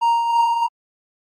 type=tone with tremolo; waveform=triangle; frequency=932.3 Hz; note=A#5; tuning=in tune; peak=-11 dBFS; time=0.01-0.67 s; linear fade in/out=20 ms; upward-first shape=triangle; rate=3.2 Hz; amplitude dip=50%; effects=AAC 32 kbps